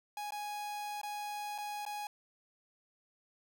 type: tone with dropouts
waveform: 45% pulse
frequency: 830.6 Hz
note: G#5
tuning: in tune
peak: -38 dBFS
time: 0.17-2.07 s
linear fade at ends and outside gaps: 2 ms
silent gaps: 0.307-0.321 / 1.015-1.032 / 1.58-1.584 / 1.852-1.863 s
effects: none